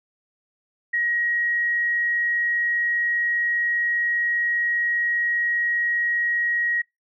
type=tone; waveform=sine; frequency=1895 Hz; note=A#6; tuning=28 cents sharp; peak=-20 dBFS; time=0.93-6.82 s; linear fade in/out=10 ms; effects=noise-tail reverb RT60 0.2 s tail -26 dB re dry